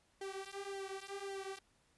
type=tone with flanger; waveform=sawtooth; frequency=392 Hz; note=G4; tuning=in tune; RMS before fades=-45 dBFS; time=0.21-1.59 s; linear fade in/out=5 ms; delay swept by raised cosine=0.77 to 5.27 ms; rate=1.8 Hz; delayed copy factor=-1; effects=pink hiss -73 dBFS RMS until 1.97 s + resampled to 24000 Hz